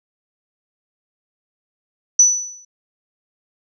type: tone with exponential decay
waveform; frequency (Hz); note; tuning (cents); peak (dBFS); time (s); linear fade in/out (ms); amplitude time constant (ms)
sine; 5960; F#8; +12; -5; 2.19-2.65; 5; 100
effects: none